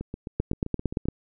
two click trains, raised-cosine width 3 ms, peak -11 / -20 dBFS, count 7 / 9, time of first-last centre 0.4-1.086 / 0.01-1.056 s, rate 8.75 / 7.65 Hz, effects none

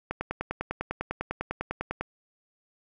click train, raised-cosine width 0.5 ms, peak -15 dBFS, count 20, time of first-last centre 0.11-2.01 s, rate 10 Hz, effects none

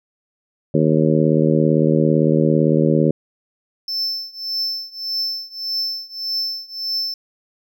harmonic tone, 77.78 Hz, D#2, in tune, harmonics 2 / 3 / 4 / 5 / 6 / 7, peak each -17 / -19 / -20 / -21 / -22 / -22 dBFS, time 0.74-3.11 s, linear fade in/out 5 ms
triangle tone with tremolo, 5300 Hz, E8, 9 cents sharp, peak -17 dBFS, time 3.88-7.14 s, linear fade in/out 2 ms, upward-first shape triangle, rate 1.7 Hz, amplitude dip 95%
effects none

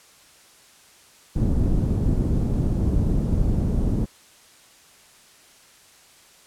pink low-pass noise, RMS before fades -21 dBFS, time 1.35-4.06 s, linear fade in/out 20 ms, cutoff 250 Hz, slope 12 dB/octave, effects white hiss -52 dBFS RMS until 6.46 s + low-pass 10000 Hz 12 dB/octave

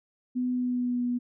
sine tone with pitch glide, 250 to 244.3 Hz, B3 to B3, +21 to -19 cents, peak -25 dBFS, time 0.35-1.19 s, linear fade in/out 20 ms, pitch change -40 cents, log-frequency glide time 0.52-1.03 s, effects none

